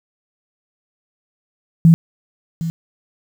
sine tone with echo, 164.81 Hz, E3, in tune, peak -5 dBFS, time 1.85-1.94 s, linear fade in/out 0 ms, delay 760 ms, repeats 1, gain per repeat -14 dB, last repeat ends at 2.7 s, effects 7-bit

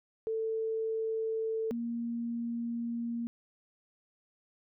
sine tone pair in turn, 444.6 / 234.4 Hz, A4 / A#3, +18 / +10 cents, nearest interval major seventh, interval 1108 cents, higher first, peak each -30 / -32 dBFS, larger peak first, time 0.27-1.71 / 1.71-3.27 s, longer second, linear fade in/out 0 ms, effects none

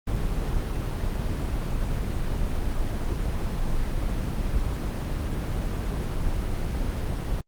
brown noise, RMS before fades -26 dBFS, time 0.07-7.41 s, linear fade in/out 5 ms, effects Opus 24 kbps

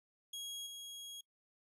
sawtooth tone with level steps, 3300 Hz, G#7, 12 cents flat, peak -39 / -43 dBFS, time 0.33-1.21 s, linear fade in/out 5 ms, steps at 0.66 s, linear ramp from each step 10 ms, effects noise-tail reverb RT60 0.1 s tail -24 dB re dry + resampled to 32000 Hz

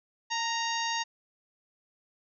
harmonic tone with a mistuned harmonic, 932.3 Hz, A#5, in tune, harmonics 1 / 2 / 3 / 4 / 5 / 6 / 7, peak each -32 / -35 / -37 / -38 / -39 / -40 / -40 dBFS, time 0.3-1.04 s, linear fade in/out 20 ms, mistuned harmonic 1, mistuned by -28 cents, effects none

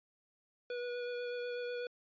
square tone with vibrato, 487.2 Hz, B4, 24 cents flat, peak -38 dBFS, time 0.7-1.87 s, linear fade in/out 2 ms, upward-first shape sine, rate 8.1 Hz, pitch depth 13 cents each way, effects resampled to 11025 Hz

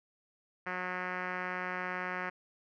5% pulse tone with low-pass filter, 182 Hz, F#3, 28 cents flat, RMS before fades -37 dBFS, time 0.66-2.3 s, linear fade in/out 10 ms, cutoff 1900 Hz, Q 2, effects none

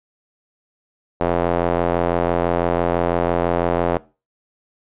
square tone with band-pass filter, 43 Hz, F1, 26 cents flat, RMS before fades -19 dBFS, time 1.2-3.98 s, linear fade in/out 10 ms, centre 610 Hz, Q 1.4, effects noise-tail reverb RT60 0.3 s tail -20 dB re dry + resampled to 8000 Hz

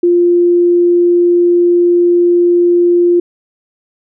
sine tone, 349.2 Hz, F4, in tune, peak -6 dBFS, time 0.03-3.2 s, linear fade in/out 5 ms, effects none

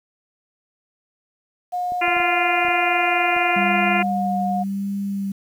sine tone, 718 Hz, F5, 48 cents sharp, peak -21 dBFS, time 1.72-4.64 s, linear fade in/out 20 ms
clicks, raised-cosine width 2 ms, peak -26 dBFS, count 7, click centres 1.921 / 2.081 / 2.167 / 2.202 / 2.65 / 2.684 / 3.365 s
harmonic tone, 347 Hz, F4, 11 cents flat, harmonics 1 / 2 / 3 / 4 / 5 / 6 / 7 / 8, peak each -27 / -29 / -28 / -26 / -29 / -25 / -23 / -29 dBFS, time 2.01-4.03 s, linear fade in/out 10 ms
sine tone with vibrato, 196.7 Hz, G3, 6 cents sharp, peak -22 dBFS, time 3.56-5.32 s, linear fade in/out 5 ms, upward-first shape sine, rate 0.88 Hz, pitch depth 23 cents each way
effects 8-bit

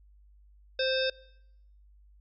harmonic tone, 523.3 Hz, C5, in tune, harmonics 1 / 3 / 5 / 7 / 9 / 10, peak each -28 / -34 / -37 / -33 / -40 / -37 dBFS, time 0.79-1.1 s, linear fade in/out 5 ms, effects noise-tail reverb RT60 0.8 s tail -23 dB re dry + added 50 Hz sine -55 dBFS peak until 2.2 s

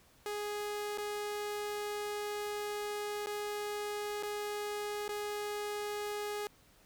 sawtooth tone with dropouts, 415.3 Hz, G#4, in tune, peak -32 dBFS, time 0.26-6.47 s, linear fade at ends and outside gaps 1 ms, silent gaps 0.976-0.983 / 3.261-3.27 / 4.227-4.232 / 5.08-5.091 s, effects pink hiss -64 dBFS RMS until 6.85 s

